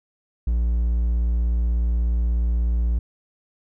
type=tone; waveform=triangle; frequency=58.27 Hz; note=A#1; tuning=in tune; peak=-16 dBFS; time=0.47-2.99 s; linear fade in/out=5 ms; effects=none